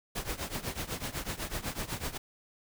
pink noise with tremolo, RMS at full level -33 dBFS, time 0.15-2.18 s, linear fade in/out 10 ms, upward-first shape triangle, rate 8 Hz, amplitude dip 90%, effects none

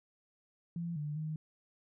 sine tone with pitch steps, 169.8 / 148.7 / 155.6 Hz, F3 / D3 / D#3, -48 / +22 / 0 cents, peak -35 dBFS, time 0.76-1.36 s, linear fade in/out 2 ms, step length 200 ms, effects none

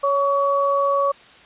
sine tone pair together, 558 / 1128.6 Hz, C#5 / C#6, +11 / +31 cents, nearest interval octave, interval 1220 cents, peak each -19 dBFS, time 0.03-1.12 s, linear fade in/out 10 ms, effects white hiss -47 dBFS RMS until 1.45 s + resampled to 8000 Hz

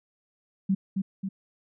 sine tone with echo, 192.8 Hz, G3, 28 cents flat, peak -20 dBFS, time 0.69-0.75 s, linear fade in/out 10 ms, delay 270 ms, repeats 2, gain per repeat -4 dB, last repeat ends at 1.29 s, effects none

